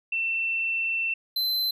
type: tone pair in turn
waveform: sine / square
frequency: 2688 / 4066 Hz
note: E7 / B7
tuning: +33 / +50 cents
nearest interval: perfect fifth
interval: 717 cents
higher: second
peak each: -24 / -24 dBFS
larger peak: neither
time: 0.12-1.14 / 1.36-1.71 s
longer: first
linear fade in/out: 5 ms
effects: none